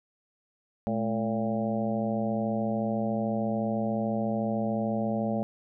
harmonic tone with a mistuned harmonic, 113.8 Hz, A#2, 41 cents flat, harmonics 1 / 2 / 3 / 4 / 5 / 6 / 7, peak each -37 / -28 / -41 / -38 / -33 / -36 / -39 dBFS, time 0.87-5.43 s, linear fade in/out 0 ms, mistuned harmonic 2, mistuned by -88 cents, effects none

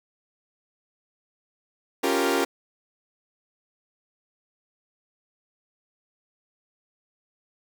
sawtooth chord, G half-diminished seventh, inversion second, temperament equal, 277.2 / 349.2 / 392 / 466.2 Hz, Db4 / F4 / G4 / Bb4, 0 / 0 / 0 / 0 cents, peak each -23 dBFS, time 2.03-2.45 s, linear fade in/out 10 ms, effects 8-bit

